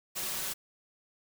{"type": "noise with comb filter", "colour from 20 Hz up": "white", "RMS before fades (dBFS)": -35, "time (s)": [0.15, 0.54], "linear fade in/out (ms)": 20, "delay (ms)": 5.3, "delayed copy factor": 0.55, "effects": []}